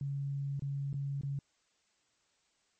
sine tone with dropouts, 139.7 Hz, C#3, 14 cents sharp, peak -33 dBFS, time 0.01-1.39 s, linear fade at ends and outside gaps 2 ms, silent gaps 0.595-0.621 / 0.93-0.941 / 1.212-1.233 s, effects white hiss -74 dBFS RMS until 2.79 s + MP3 32 kbps

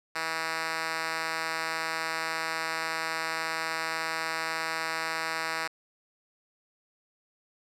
5% pulse tone with band-pass filter, 161.8 Hz, E3, 32 cents flat, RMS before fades -32 dBFS, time 0.15-5.68 s, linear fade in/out 10 ms, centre 2700 Hz, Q 0.54, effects none

